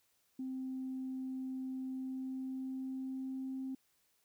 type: tone with pitch glide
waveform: sine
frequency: 260.9 to 263.9 Hz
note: C4 to C4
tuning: -5 to +15 cents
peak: -37 dBFS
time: 0.39-3.75 s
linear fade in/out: 5 ms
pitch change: +20 cents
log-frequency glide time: 1.83-3.63 s
effects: tanh soft clip ceiling -33 dBFS + white hiss -75 dBFS RMS until 4.24 s